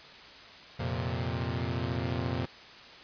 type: chord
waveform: sawtooth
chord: F suspended fourth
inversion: none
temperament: equal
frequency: 87.31 / 116.54 / 130.81 Hz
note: F2 / Bb2 / C3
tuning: 0 / 0 / 0 cents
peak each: -31 / -30 / -31 dBFS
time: 0.79-2.46 s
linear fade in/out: 10 ms
effects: white hiss -49 dBFS RMS until 3.03 s + resampled to 11025 Hz